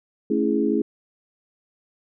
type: chord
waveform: sine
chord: A major seventh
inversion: none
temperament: equal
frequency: 220 / 277.2 / 329.6 / 415.3 Hz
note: A3 / C#4 / E4 / G#4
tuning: 0 / 0 / 0 / 0 cents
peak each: -24 dBFS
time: 0.3-0.82 s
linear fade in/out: 5 ms
effects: none